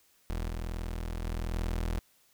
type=tone with level steps; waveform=30% pulse; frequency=41.2 Hz; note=E1; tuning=in tune; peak=-29 / -31 / -29 / -27 dBFS; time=0.3-1.99 s; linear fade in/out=0 ms; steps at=0.48 / 1.23 / 1.53 s; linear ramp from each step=10 ms; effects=white hiss -66 dBFS RMS until 2.33 s